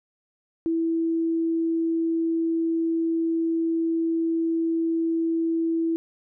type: tone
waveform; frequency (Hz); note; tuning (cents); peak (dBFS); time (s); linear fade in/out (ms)
sine; 329.1; E4; -3; -21; 0.66-5.96; 0
effects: none